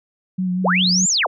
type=tone with vibrato; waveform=sine; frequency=183.1 Hz; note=F#3; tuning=18 cents flat; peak=-18 dBFS; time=0.38-1.06 s; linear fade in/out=10 ms; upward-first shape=sine; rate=5.2 Hz; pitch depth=28 cents each way
type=linear two-way sweep; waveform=sine; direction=up then down; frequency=311.1 to 7459 to 311.1 Hz; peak=-15 dBFS; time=0.64-1.27 s; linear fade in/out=10 ms; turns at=1.08 s
effects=none